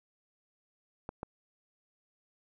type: clicks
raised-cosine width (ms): 1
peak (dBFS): -24 / -23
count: 2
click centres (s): 1.091 / 1.231
effects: none